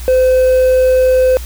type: tone with hard clipping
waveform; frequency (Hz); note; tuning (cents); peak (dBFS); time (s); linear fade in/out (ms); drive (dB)
triangle; 513; C5; -34; -8; 0.08-1.37; 0; 5
effects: added 60 Hz sine -23 dBFS peak until 1.45 s + white hiss -34 dBFS RMS until 1.45 s